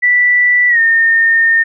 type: tone with pitch glide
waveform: sine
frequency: 1968 to 1825.6 Hz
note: B6 to A#6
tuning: -7 to -37 cents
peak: -7 dBFS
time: 0.02-1.64 s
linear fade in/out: 20 ms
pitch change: -130 cents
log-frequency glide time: 0.69-0.79 s
effects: none